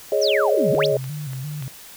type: chord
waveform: sine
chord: Ab suspended fourth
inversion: none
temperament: just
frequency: 415.3 / 553.7 / 623 Hz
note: Ab4 / Db5 / Eb5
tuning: 0 / -2 / +2 cents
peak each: -21 dBFS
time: 0.12-0.97 s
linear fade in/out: 2 ms
type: exponential two-way sweep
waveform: sine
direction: down then up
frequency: 6480 to 130.81 to 6480 Hz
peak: -21 dBFS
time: 0.21-0.87 s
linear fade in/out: 20 ms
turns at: 0.71 s
type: click train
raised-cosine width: 0.3 ms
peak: -23 dBFS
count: 4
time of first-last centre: 0.75-1.625 s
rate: 3.43 Hz
type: tone with vibrato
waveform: sine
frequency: 140.3 Hz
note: C#3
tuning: 21 cents sharp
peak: -27 dBFS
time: 0.75-1.68 s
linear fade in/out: 0 ms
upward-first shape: square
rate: 2.9 Hz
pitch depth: 110 cents each way
effects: white hiss -42 dBFS RMS until 1.96 s